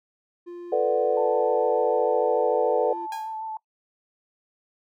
triangle tone with pitch glide, 349.2 to 343 Hz, F4 to F4, 0 to -31 cents, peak -33 dBFS, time 0.46-3.07 s, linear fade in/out 20 ms, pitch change -31 cents, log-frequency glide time 1.05-2.56 s
sine chord, B minor seventh, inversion third, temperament equal, 440 / 493.9 / 587.3 / 740 Hz, A4 / B4 / D5 / F#5, 0 / 0 / 0 / 0 cents, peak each -24 / -23 / -26 / -28 dBFS, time 0.72-2.93 s, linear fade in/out 5 ms
sine tone with vibrato, 880 Hz, A5, in tune, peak -30 dBFS, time 1.17-3.57 s, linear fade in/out 2 ms, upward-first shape sine, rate 6.7 Hz, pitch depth 19 cents each way
sawtooth tone with exponential decay, 818 Hz, G#5, 26 cents flat, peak -28 dBFS, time 3.12-3.4 s, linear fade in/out 2 ms, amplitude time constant 59 ms
effects noise-tail reverb RT60 0.1 s tail -21 dB re dry

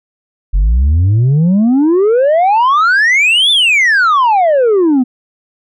sine exponential two-way sweep, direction up then down, 43.42 to 3587 to 241.5 Hz, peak -4 dBFS, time 0.53-5.04 s, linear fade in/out 20 ms, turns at 3.51 s, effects tanh soft clip ceiling -6 dBFS

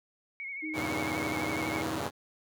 sine tone with vibrato, 2200 Hz, C#7, 14 cents flat, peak -36 dBFS, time 0.4-1.82 s, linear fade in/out 0 ms, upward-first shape sine, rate 12 Hz, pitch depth 49 cents each way
sine tone with pitch glide, 311.1 to 318.9 Hz, D#4 to D#4, 0 to +43 cents, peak -35 dBFS, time 0.62-2.01 s, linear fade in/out 20 ms, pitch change +43 cents, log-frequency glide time 1.44-1.83 s
5% pulse chord, E diminished seventh, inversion none, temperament equal with one note detuned, 82.41 / 98 / 118.37 / 138.59 Hz, E2 / G2 / Bb2 / Db3, 0 / 0 / +27 / 0 cents, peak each -27 / -27 / -27 / -26 dBFS, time 0.73-2.11 s, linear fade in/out 50 ms
effects none

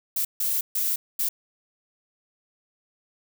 violet noise bursts at uneven times, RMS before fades -25 dBFS, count 4, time 0.16-0.25 / 0.4-0.61 / 0.75-0.96 / 1.19-1.29 s, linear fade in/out 5 ms, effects none

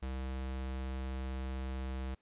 square tone, 65.41 Hz, C2, in tune, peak -37 dBFS, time 0.02-2.15 s, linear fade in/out 10 ms, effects pink hiss -75 dBFS RMS until 2.21 s + resampled to 8000 Hz

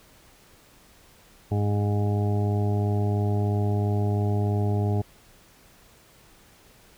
harmonic tone, 103 Hz, G#2, 14 cents flat, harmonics 1 / 2 / 3 / 4 / 6 / 7 / 8, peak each -22 / -31 / -35 / -32 / -39 / -37 / -40 dBFS, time 1.51-5.02 s, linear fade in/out 10 ms, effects pink hiss -55 dBFS RMS until 6.97 s

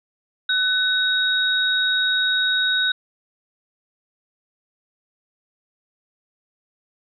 sine tone pair together, 1500 / 3780 Hz, F#6 / A#7, +23 / +23 cents, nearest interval octave + major third, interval 1600 cents, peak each -20 dBFS, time 0.49-2.92 s, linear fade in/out 5 ms, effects none

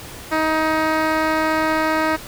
10% pulse tone with low-pass filter, 315 Hz, D#4, 21 cents sharp, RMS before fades -19 dBFS, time 0.31-2.17 s, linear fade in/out 20 ms, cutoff 3000 Hz, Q 0.72, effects pink hiss -36 dBFS RMS until 2.27 s

